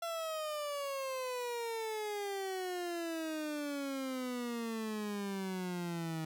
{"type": "exponential sweep", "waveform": "30% pulse", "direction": "down", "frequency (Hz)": [680, 158], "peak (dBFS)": -34, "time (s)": [0.02, 6.25], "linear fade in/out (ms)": 5, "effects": []}